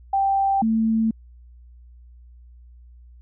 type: tone pair in turn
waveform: sine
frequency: 784 / 222.9 Hz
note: G5 / A3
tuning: 0 / +23 cents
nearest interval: octave + minor seventh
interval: 2177 cents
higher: first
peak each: -17 dBFS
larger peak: neither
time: 0.13-0.62 / 0.62-1.11 s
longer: neither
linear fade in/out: 5 ms
effects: added 60 Hz sine -44 dBFS peak until 3.21 s